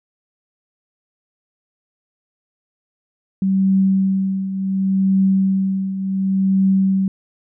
sine tone with tremolo, 192.1 Hz, G3, 35 cents flat, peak -11 dBFS, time 3.42-7.08 s, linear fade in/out 2 ms, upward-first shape triangle, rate 0.69 Hz, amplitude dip 70%, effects none

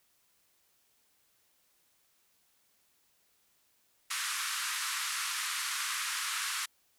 pink band-pass noise, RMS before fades -35 dBFS, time 4.1-6.66 s, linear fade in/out 10 ms, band 1100 to 12000 Hz, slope 48 dB/octave, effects white hiss -71 dBFS RMS until 6.98 s

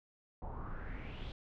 brown noise with low-pass filter sweep, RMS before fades -43 dBFS, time 0.42-1.32 s, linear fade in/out 2 ms, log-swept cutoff 820 to 3800 Hz, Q 4.4, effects none

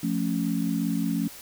sine chord, F augmented, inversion none, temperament equal, 174.61 / 220 / 277.2 Hz, F3 / A3 / C#4, 0 / 0 / 0 cents, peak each -28 dBFS, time 0.03-1.28 s, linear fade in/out 5 ms, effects white hiss -44 dBFS RMS until 1.41 s

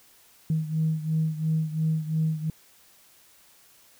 sine beating tone pair, 157.4 / 160.3 Hz, D#3 / E3, +20 / -48 cents, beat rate 2.9 Hz, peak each -24 / -28 dBFS, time 0.5-2.5 s, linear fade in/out 2 ms, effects tanh soft clip ceiling -16 dBFS + white hiss -57 dBFS RMS until 3.99 s

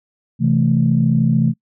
sine chord, A minor, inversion first, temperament equal, 130.81 / 164.81 / 220 Hz, C3 / E3 / A3, 0 / 0 / 0 cents, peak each -16 dBFS, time 0.39-1.54 s, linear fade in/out 50 ms, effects noise-tail reverb RT60 0.1 s tail -26 dB re dry + tanh soft clip ceiling -2 dBFS

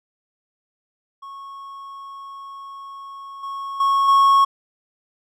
triangle tone with level steps, 1100 Hz, C#6, 14 cents flat, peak -32 / -25 / -13 / -9 dBFS, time 1.22-4.45 s, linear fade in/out 10 ms, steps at 3.43 / 3.8 / 4.08 s, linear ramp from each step 5 ms, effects none

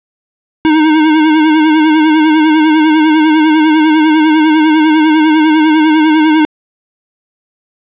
square tone with vibrato, 311.1 Hz, D#4, in tune, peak -6 dBFS, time 0.65-6.45 s, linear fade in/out 0 ms, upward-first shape sine, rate 10 Hz, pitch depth 48 cents each way, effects resampled to 8000 Hz + 7-bit

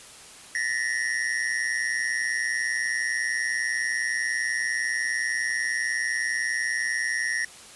square tone with amplitude modulation, 1870 Hz, A#6, 5 cents sharp, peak -21 dBFS, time 0.55-7.45 s, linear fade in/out 2 ms, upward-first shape sine, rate 120 Hz, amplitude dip 100%, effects white hiss -46 dBFS RMS until 7.75 s + resampled to 24000 Hz

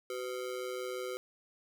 square ring-modulated tone, 440 Hz, A4, in tune, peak -34 dBFS, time 0.1-1.17 s, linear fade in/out 0 ms, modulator 62.9 Hz, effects none

